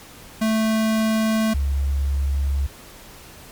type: tone pair in turn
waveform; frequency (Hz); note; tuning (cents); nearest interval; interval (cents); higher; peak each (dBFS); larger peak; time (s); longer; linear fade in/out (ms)
square / sine; 220 / 69.3; A3 / C#2; 0 / 0; octave + minor sixth; 2000; first; -18; neither; 0.41-1.54 / 1.54-2.67; neither; 10
effects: pink hiss -43 dBFS RMS until 3.51 s + MP3 96 kbps